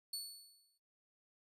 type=tone with exponential decay; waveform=sawtooth; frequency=4435 Hz; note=C#8; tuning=in tune; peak=-35 dBFS; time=0.13-0.78 s; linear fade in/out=5 ms; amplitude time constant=140 ms; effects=noise-tail reverb RT60 0.2 s tail -17 dB re dry + resampled to 32000 Hz